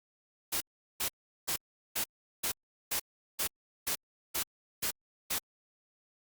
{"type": "noise bursts", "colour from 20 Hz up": "white", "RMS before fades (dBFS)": -32, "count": 11, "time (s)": [0.52, 5.388], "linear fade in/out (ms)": 10, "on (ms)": 88, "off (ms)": 390, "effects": ["Opus 48 kbps"]}